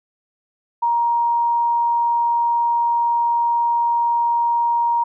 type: tone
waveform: sine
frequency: 941 Hz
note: A#5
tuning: 16 cents sharp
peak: -15 dBFS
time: 0.82-5.04 s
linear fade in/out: 10 ms
effects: none